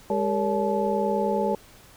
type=tone cluster; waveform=sine; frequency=204.5 / 399.6 / 459.7 / 569 / 863 Hz; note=G#3 / G4 / A#4 / C#5 / A5; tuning=-26 / +33 / -24 / +45 / -34 cents; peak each=-28 dBFS; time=0.1-1.55 s; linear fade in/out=2 ms; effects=pink hiss -51 dBFS RMS until 1.96 s